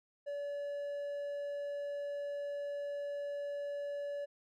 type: tone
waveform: triangle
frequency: 573 Hz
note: D5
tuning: 43 cents flat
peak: -35 dBFS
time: 0.26-4.26 s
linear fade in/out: 20 ms
effects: none